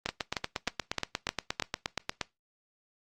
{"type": "two click trains", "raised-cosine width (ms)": 0.2, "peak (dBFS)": [-11, -12], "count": [6, 19], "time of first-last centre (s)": [[0.06, 1.598], [0.09, 2.213]], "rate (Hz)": [3.25, 8.48], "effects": ["noise-tail reverb RT60 0.2 s tail -20 dB re dry", "Opus 24 kbps"]}